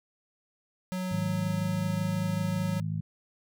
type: tone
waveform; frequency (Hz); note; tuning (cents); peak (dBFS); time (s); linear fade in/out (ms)
square; 184.3; F#3; -7; -31; 0.92-2.8; 0
type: harmonic tone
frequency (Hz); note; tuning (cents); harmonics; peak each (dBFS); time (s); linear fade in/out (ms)
53; G#1; +36; 2 / 3 / 4; -33 / -31 / -41; 1.11-3.01; 5
effects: none